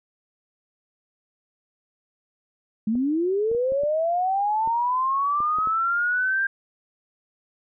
sine linear sweep, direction up, 207.7 to 1600 Hz, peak -20 dBFS, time 2.87-6.47 s, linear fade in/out 5 ms
clicks, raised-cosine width 2 ms, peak -26 dBFS, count 9, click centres 2.954 / 3.515 / 3.549 / 3.721 / 3.835 / 4.675 / 5.404 / 5.586 / 5.673 s
effects none

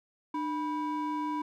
triangle ring-modulated tone, 641 Hz, E5, 49 cents flat, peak -25 dBFS, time 0.34-1.42 s, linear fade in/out 5 ms, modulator 340 Hz, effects none

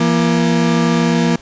35% pulse tone pair together, 169.02 / 236.9 Hz, E3 / A#3, +44 / +28 cents, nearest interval tritone, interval 584 cents, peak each -13 dBFS, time 0-1.36 s, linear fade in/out 5 ms, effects pink hiss -42 dBFS RMS until 1.41 s + resampled to 16000 Hz

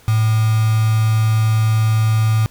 sine tone with quantisation, 110 Hz, A2, in tune, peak -12 dBFS, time 0.08-2.46 s, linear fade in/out 0 ms, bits 4, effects pink hiss -48 dBFS RMS until 2.5 s

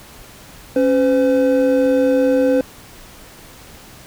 triangle tone pair together, 274.6 / 509.8 Hz, C#4 / C5, -16 / -45 cents, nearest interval major seventh, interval 1071 cents, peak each -14 / -12 dBFS, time 0.76-2.61 s, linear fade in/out 2 ms, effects pink hiss -41 dBFS RMS until 4.06 s

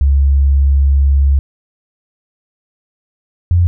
sine tone pair in turn, 69.2 / 87.19 Hz, C#2 / F2, -2 / -2 cents, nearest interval major third, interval 400 cents, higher second, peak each -7 dBFS, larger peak neither, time 0.01-1.39 / 3.51-3.67 s, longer first, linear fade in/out 0 ms, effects none

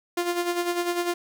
sawtooth tone with tremolo, 349.2 Hz, F4, in tune, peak -18 dBFS, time 0.17-1.14 s, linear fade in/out 5 ms, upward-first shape sine, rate 10 Hz, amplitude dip 60%, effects none

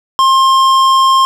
sine tone with tanh clipping, 1062 Hz, C6, 25 cents sharp, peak -8 dBFS, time 0.19-1.25 s, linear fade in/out 0 ms, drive 14 dB, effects none

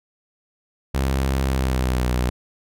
sawtooth tone with pitch glide, 66.8 to 61.97 Hz, C2 to B1, +36 to +7 cents, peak -15 dBFS, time 0.94-2.3 s, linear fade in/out 10 ms, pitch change -129 cents, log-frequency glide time 1.44-2.06 s, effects none

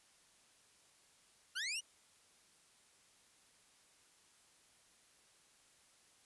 20% pulse linear sweep, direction up, 1359 to 2999 Hz, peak -33 dBFS, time 1.55-1.81 s, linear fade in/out 20 ms, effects white hiss -68 dBFS RMS until 6.25 s + resampled to 24000 Hz

